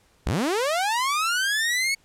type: linear sweep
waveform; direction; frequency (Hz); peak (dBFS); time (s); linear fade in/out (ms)
sawtooth; up; 36.71 to 2228; -18; 0.26-1.95; 10
effects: pink hiss -61 dBFS RMS until 2.04 s + low-pass 11000 Hz 12 dB/octave